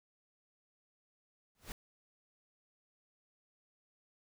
pink noise with exponential growth, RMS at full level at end -41 dBFS, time 1.55-1.72 s, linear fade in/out 1 ms, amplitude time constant 35 ms, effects none

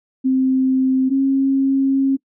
sine tone pair in turn, 261.6 / 270.4 Hz, C4 / C#4, 0 / -43 cents, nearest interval minor second, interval 57 cents, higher second, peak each -13 dBFS, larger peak neither, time 0.24-1.1 / 1.1-2.17 s, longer second, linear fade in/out 20 ms, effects noise-tail reverb RT60 0.1 s tail -22 dB re dry

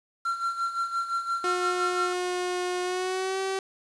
triangle tone with tremolo, 1367 Hz, F6, 37 cents flat, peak -22 dBFS, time 0.25-2.13 s, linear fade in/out 5 ms, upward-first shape sine, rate 5.8 Hz, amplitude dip 70%
sawtooth tone with pitch glide, 360.4 to 384 Hz, F#4 to G4, -45 to -36 cents, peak -23 dBFS, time 1.44-3.59 s, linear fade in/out 2 ms, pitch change +109 cents, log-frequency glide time 2.82-3.39 s
effects resampled to 22050 Hz + 8-bit

